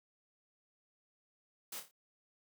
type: noise with echo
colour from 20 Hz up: white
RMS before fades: -44 dBFS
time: 1.72-1.8 s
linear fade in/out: 5 ms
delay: 28 ms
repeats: 4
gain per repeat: -7 dB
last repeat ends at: 1.912 s
effects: high-pass 200 Hz 12 dB/octave